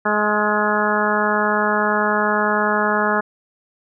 harmonic tone with a mistuned harmonic, 210.7 Hz, G#3, 25 cents sharp, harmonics 1 / 2 / 3 / 4 / 5 / 6 / 7 / 8, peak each -24 / -24 / -24 / -24 / -24 / -24 / -24 / -24 dBFS, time 0.05-3.21 s, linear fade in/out 10 ms, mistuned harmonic 7, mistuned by -34 cents, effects none

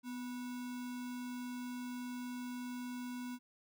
sine tone with sample-and-hold, 248.2 Hz, B3, 9 cents sharp, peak -40 dBFS, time 0.03-3.39 s, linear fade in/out 50 ms, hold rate 1225 Hz, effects none

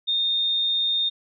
sine tone, 3658 Hz, A#7, 33 cents flat, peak -20 dBFS, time 0.07-1.1 s, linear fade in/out 20 ms, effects none

